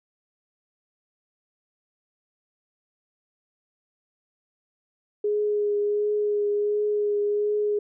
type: tone with vibrato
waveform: sine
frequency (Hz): 415.3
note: G#4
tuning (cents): 0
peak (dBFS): -21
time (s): 5.24-7.79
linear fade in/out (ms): 5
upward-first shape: triangle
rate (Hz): 1.4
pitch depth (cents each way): 18
effects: none